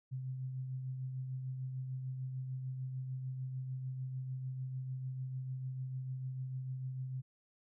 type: tone with tremolo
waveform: sine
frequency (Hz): 130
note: C3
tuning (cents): -11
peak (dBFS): -36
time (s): 0.11-7.22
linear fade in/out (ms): 20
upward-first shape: triangle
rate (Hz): 6.7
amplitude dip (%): 40
effects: none